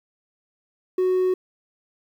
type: tone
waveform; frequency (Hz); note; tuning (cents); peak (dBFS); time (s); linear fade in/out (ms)
triangle; 369.4; F#4; -3; -15; 0.98-1.34; 5
effects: tanh soft clip ceiling -12 dBFS + 9-bit